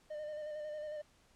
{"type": "tone with vibrato", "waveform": "triangle", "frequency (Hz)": 605, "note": "D#5", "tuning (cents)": -49, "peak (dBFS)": -38, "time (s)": [0.1, 1.02], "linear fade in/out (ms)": 10, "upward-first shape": "square", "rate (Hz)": 11, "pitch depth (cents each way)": 24, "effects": ["pink hiss -68 dBFS RMS until 1.35 s", "low-pass 9000 Hz 12 dB/octave"]}